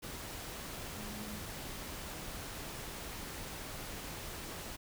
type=tone in noise; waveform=sine; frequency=210.6 Hz; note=G#3; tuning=24 cents sharp; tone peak=-45 dBFS; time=0.96-1.4 s; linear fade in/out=20 ms; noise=pink; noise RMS=-44 dBFS; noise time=0.02-4.77 s; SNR=-4 dB; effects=none